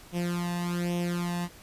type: tone with flanger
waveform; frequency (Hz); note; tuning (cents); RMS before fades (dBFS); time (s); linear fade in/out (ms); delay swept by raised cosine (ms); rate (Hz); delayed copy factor
sawtooth; 174.61; F3; 0; -30; 0.12-1.49; 50; 0.33 to 1.12; 1.2; +0.8
effects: pink hiss -51 dBFS RMS until 1.62 s + resampled to 32000 Hz

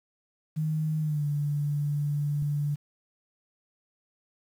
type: tone with pitch glide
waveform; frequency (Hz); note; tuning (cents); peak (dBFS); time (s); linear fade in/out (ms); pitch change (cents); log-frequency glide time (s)
sine; 155.56 to 145.98; D#3 to D3; 0 to -10; -25; 0.56-2.76; 20; -110; 1-1.25
type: click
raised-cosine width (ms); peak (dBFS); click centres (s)
5; -30; 2.424
effects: 9-bit

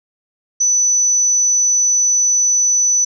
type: tone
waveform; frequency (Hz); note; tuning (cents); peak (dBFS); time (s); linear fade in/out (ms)
sine; 5980; F#8; +17; -11; 0.6-3.05; 10
effects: none

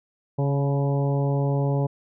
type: harmonic tone with a mistuned harmonic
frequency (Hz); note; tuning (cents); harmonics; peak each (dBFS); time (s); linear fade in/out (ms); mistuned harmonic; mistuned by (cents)
140; C#3; +18; 1 / 2 / 3 / 4 / 5 / 6 / 7; -21 / -31 / -30 / -31 / -37 / -36 / -41; 0.38-1.87; 10; 6; +24
effects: none

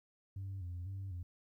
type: tone with vibrato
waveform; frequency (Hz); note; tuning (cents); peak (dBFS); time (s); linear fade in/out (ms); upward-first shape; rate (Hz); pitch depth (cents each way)
sine; 92.5; F#2; 0; -38; 0.36-1.23; 5; square; 2; 82
effects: tanh soft clip ceiling -38 dBFS + 13-bit

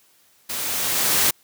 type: noise with level ramp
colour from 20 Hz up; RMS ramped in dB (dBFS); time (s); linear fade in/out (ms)
white; -28 to -17; 0.49-1.31; 10
effects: white hiss -58 dBFS RMS until 1.43 s + high-pass 80 Hz 12 dB/octave

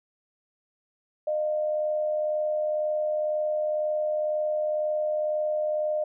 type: tone pair together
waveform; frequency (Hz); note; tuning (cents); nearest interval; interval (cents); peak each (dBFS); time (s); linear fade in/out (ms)
sine; 609 / 691; D#5 / F5; -37 / -19; major second; 218; -24 / -36; 1.27-6.04; 5
effects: none

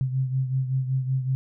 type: beating tone pair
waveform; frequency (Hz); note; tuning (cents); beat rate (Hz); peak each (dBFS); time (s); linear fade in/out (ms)
sine; 130.5 / 135.8; C3 / C#3; -4 / -35; 5.3; -23 / -30; 0.01-1.35; 0
effects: none

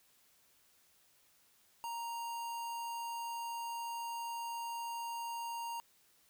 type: tone with notch filter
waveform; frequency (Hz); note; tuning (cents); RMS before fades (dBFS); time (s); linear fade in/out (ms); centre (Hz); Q
square; 933; A#5; +1; -41; 1.84-5.8; 0; 3800; 2
effects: white hiss -69 dBFS RMS until 6.29 s

